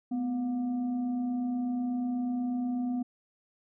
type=tone with frequency modulation; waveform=sine; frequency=249.1 Hz; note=B3; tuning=15 cents sharp; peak=-28 dBFS; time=0.11-3.03 s; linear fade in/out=10 ms; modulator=470 Hz; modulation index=0.34; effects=none